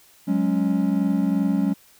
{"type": "chord", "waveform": "triangle", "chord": "F# suspended second", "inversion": "none", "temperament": "equal", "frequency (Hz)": [185, 207.7, 277.2], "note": ["F#3", "G#3", "C#4"], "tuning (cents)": [0, 0, 0], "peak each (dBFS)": [-21, -21, -21], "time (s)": [0.27, 1.74], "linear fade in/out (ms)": 20, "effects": ["white hiss -54 dBFS RMS until 1.99 s"]}